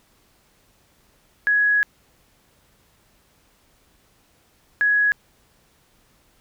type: tone bursts at uneven times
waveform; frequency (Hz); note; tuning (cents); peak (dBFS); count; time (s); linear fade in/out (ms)
sine; 1673; G#6; +12; -15; 2; 1.47-1.83 / 4.81-5.12; 0
effects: pink hiss -60 dBFS RMS until 6.4 s